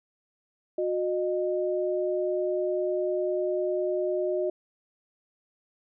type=tone pair together; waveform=sine; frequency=363.9 / 614 Hz; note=F#4 / D#5; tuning=-29 / -23 cents; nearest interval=major sixth; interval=906 cents; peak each=-27 / -28 dBFS; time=0.78-4.5 s; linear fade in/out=5 ms; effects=none